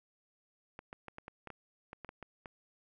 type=clicks; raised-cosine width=0.5 ms; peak=-30 dBFS; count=12; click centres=0.791 / 0.929 / 1.083 / 1.184 / 1.281 / 1.473 / 1.503 / 1.931 / 2.047 / 2.091 / 2.227 / 2.458 s; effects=none